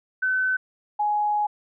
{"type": "tone pair in turn", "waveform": "sine", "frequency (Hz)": [1518, 835.9], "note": ["F#6", "G#5"], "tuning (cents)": [44, 11], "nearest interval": "minor seventh", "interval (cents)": 1033, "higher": "first", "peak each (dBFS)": -20, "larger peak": "neither", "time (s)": [[0.22, 0.57], [0.99, 1.47]], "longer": "second", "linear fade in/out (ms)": 10, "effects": []}